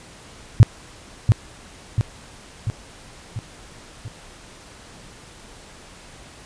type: tone with echo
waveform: sine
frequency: 110.5 Hz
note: A2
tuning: 8 cents sharp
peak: -4 dBFS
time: 0.6-0.63 s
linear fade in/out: 0 ms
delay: 690 ms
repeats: 5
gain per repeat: -5 dB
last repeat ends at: 4.08 s
effects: pink hiss -44 dBFS RMS until 6.45 s + resampled to 22050 Hz